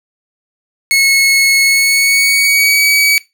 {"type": "tone with pitch glide", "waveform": "sawtooth", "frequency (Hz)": [2188, 2272], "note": ["C#7", "C#7"], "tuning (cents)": [-23, 42], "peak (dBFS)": -5, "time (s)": [0.91, 3.18], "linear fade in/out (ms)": 0, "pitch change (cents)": 65, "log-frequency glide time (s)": [1.63, 2.83], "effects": ["noise-tail reverb RT60 0.2 s tail -19 dB re dry"]}